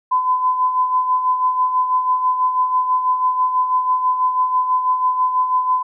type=tone with tremolo; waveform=sine; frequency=1013 Hz; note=B5; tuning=44 cents sharp; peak=-12 dBFS; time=0.11-5.83 s; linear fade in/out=10 ms; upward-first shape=sine; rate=6.1 Hz; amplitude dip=55%; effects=none